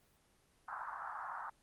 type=band-pass noise; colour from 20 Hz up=pink; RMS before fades=-44 dBFS; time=0.68-1.5 s; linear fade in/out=5 ms; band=800 to 1500 Hz; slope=48 dB/octave; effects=pink hiss -71 dBFS RMS until 1.62 s + Opus 24 kbps